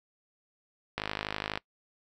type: click train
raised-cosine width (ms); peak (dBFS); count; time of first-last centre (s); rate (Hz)
0.3; -15; 32; 0.98-1.575; 52.1
effects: noise-tail reverb RT60 0.1 s tail -23 dB re dry